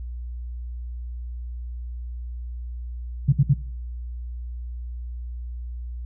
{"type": "tone bursts", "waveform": "sine", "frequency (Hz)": 138.59, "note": "C#3", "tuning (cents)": 0, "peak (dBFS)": -12, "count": 3, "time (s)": [3.28, 3.539], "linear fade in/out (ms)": 10, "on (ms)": 47, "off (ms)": 59, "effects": ["noise-tail reverb RT60 0.6 s tail -21 dB re dry", "added 60 Hz sine -30 dBFS peak until 6.05 s"]}